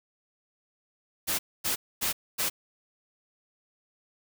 white noise bursts, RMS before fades -28 dBFS, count 4, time 1.27-2.5 s, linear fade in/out 20 ms, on 120 ms, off 250 ms, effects none

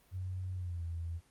sine tone with pitch glide, 92.5 to 83.85 Hz, F#2 to E2, 0 to +30 cents, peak -36 dBFS, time 0.11-1.21 s, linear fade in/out 50 ms, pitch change -170 cents, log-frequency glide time 0.54-0.84 s, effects pink hiss -67 dBFS RMS until 1.3 s + Opus 24 kbps

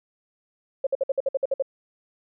sine tone bursts, 542 Hz, C#5, 39 cents flat, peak -19 dBFS, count 10, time 0.84-1.624 s, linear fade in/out 5 ms, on 28 ms, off 56 ms, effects none

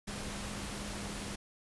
sine tone in noise, 203.3 Hz, G#3, 37 cents flat, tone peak -45 dBFS, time 0.07-1.36 s, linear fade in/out 10 ms, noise pink, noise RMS -41 dBFS, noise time 0.07-1.36 s, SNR -7 dB, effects resampled to 24000 Hz

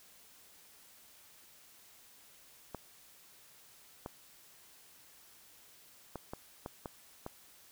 clicks, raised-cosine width 1 ms, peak -26 dBFS, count 7, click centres 2.747 / 4.061 / 6.157 / 6.335 / 6.661 / 6.858 / 7.264 s, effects white hiss -60 dBFS RMS until 7.71 s

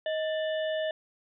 harmonic tone with a mistuned harmonic, 590 Hz, D5, 8 cents sharp, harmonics 1 / 3 / 5 / 6, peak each -28 / -38 / -42 / -44 dBFS, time 0.06-0.91 s, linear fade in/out 2 ms, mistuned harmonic 1, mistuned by +110 cents, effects none

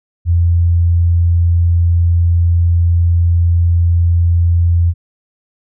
sine tone, 85.5 Hz, F2, 36 cents flat, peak -8 dBFS, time 0.25-4.94 s, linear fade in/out 50 ms, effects none

